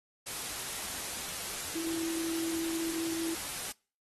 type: tone in noise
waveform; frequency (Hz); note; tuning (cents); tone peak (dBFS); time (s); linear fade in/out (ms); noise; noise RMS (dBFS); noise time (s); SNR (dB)
sine; 329.3; E4; -2; -33; 1.75-3.35; 10; white; -38; 0.26-3.72; +2
effects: noise-tail reverb RT60 0.4 s tail -26 dB re dry + AAC 32 kbps

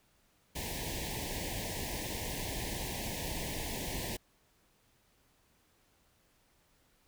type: band-stop noise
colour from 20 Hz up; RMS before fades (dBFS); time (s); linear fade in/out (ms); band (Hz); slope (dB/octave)
pink; -38; 0.55-4.17; 10; 1000 to 1700; 96
effects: pink hiss -70 dBFS RMS until 7.07 s

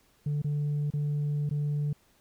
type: tone with dropouts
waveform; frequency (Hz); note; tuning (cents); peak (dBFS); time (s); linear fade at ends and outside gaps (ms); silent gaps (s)
sine; 146.83; D3; 0; -24; 0.26-1.93; 5; 0.419-0.444 / 0.904-0.936 / 1.493-1.509
effects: tanh soft clip ceiling -25 dBFS + pink hiss -65 dBFS RMS until 2.2 s

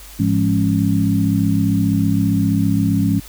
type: tone cluster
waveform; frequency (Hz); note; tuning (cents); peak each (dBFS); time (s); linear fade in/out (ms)
sine; 105.8 / 172.4 / 207.6 / 275.8; G#2 / F3 / G#3 / C#4; +33 / -22 / 0 / -9; -19; 0.19-3.2; 10
effects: added 50 Hz sine -39 dBFS peak until 3.28 s + white hiss -40 dBFS RMS until 3.28 s

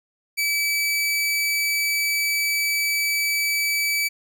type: tone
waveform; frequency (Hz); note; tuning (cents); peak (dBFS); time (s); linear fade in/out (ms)
sawtooth; 2300; D7; -37; -17; 0.37-4.09; 20
effects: none

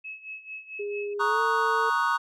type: tone with tremolo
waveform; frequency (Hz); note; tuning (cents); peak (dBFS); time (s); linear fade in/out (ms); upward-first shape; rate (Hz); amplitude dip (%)
sine; 2581; E7; -37; -34; 0.04-1.14; 10; sine; 4.5; 80
type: tone with pitch glide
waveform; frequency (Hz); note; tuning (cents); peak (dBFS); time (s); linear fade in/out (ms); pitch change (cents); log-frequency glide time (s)
sine; 409.7 to 449.4; G#4 to A4; -24 to +37; -29; 0.79-1.9; 10; +161; 1.2-1.41
type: chord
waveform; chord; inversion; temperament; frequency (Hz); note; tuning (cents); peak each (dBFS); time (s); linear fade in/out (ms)
triangle; D# minor seventh; second; equal with one note detuned; 935 / 1108.7 / 1244.5 / 1480; A#5 / C#6 / D#6 / F#6; +5 / 0 / 0 / 0; -26; 1.19-2.18; 20
effects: none

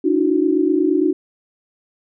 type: tone cluster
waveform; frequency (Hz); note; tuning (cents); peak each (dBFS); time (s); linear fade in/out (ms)
sine; 292.8 / 321.2 / 368.2; D4 / E4 / F#4; -5 / -45 / -8; -18; 0.04-1.13; 10
effects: none

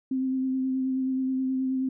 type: tone with vibrato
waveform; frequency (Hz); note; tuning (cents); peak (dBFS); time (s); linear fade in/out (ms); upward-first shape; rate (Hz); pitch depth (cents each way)
sine; 261.6; C4; 0; -24; 0.11-1.89; 5; sine; 9.4; 17
effects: none

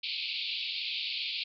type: band-pass noise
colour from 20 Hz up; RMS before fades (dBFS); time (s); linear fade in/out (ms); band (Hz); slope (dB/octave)
white; -35; 0.03-1.44; 10; 2300 to 4600; 96
effects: none

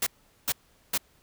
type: noise bursts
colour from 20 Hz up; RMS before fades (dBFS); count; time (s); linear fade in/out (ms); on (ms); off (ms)
white; -26; 3; 0.02-0.978; 5; 46; 410
effects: pink hiss -63 dBFS RMS until 1.22 s

